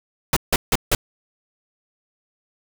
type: noise bursts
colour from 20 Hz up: pink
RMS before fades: -17 dBFS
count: 4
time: 0.33-0.95 s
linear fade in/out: 2 ms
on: 35 ms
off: 160 ms
effects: none